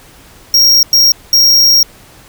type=tone bursts at uneven times; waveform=square; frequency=5590 Hz; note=F8; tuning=1 cent sharp; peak=-5 dBFS; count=3; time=0.54-0.83 / 0.93-1.12 / 1.33-1.83 s; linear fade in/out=2 ms; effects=pink hiss -40 dBFS RMS until 2.28 s